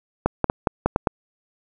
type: clicks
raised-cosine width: 1 ms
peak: -3 dBFS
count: 7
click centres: 0.26 / 0.443 / 0.499 / 0.672 / 0.86 / 0.961 / 1.072 s
effects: none